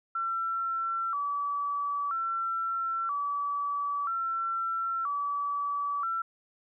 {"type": "tone with vibrato", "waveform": "sine", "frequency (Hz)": 1244.5, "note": "D#6", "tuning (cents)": 0, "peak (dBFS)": -28, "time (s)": [0.15, 6.22], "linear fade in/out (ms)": 5, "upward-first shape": "square", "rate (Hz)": 0.51, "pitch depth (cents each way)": 140, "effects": []}